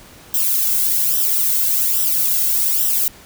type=noise with flanger; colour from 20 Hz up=violet; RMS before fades=-17 dBFS; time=0.34-3.08 s; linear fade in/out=2 ms; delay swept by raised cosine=0.44 to 1.74 ms; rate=1.2 Hz; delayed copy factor=-0.75; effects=pink hiss -43 dBFS RMS until 3.25 s